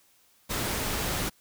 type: noise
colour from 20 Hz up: pink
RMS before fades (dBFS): -30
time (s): 0.49-1.3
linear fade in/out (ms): 20
effects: white hiss -63 dBFS RMS until 1.4 s